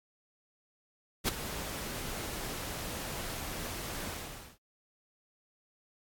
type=noise with ADSR envelope; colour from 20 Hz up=pink; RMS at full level=-26 dBFS; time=1.24-4.58 s; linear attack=43 ms; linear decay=11 ms; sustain=-13 dB; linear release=500 ms; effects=AAC 64 kbps